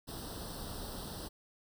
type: noise with comb filter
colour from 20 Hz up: pink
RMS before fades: -43 dBFS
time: 0.07-1.29 s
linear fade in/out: 20 ms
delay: 0.22 ms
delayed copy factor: +0.9
effects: none